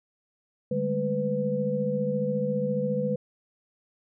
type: tone cluster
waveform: sine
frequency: 148.7 / 201.6 / 216.1 / 500 Hz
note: D3 / G3 / A3 / B4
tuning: +22 / +49 / -31 / +21 cents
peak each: -32 / -30 / -34 / -27 dBFS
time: 0.71-3.16 s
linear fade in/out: 5 ms
effects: none